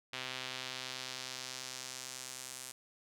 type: tone with band-pass filter sweep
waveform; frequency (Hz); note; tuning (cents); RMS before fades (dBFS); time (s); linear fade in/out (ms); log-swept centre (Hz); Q
sawtooth; 129.2; C3; -21; -44; 0.13-2.72; 5; 3100 to 8700; 1.3
effects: none